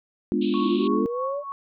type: chord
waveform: sine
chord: G# diminished seventh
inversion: none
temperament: equal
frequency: 207.7 / 246.9 / 293.7 / 349.2 Hz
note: G#3 / B3 / D4 / F4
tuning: 0 / 0 / 0 / 0 cents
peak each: -26 dBFS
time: 0.32-1.06 s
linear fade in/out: 0 ms
type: band-pass noise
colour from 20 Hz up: white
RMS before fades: -39 dBFS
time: 0.41-0.88 s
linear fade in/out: 10 ms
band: 2500 to 4000 Hz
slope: 96 dB/octave
type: tone with tremolo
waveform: sine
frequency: 1108.7 Hz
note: C#6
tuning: in tune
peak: -26 dBFS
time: 0.54-1.52 s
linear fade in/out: 0 ms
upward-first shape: triangle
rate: 3.2 Hz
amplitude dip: 90%
type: linear sweep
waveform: sine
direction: up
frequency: 306.4 to 591 Hz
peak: -26 dBFS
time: 0.61-1.44 s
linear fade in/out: 50 ms
effects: none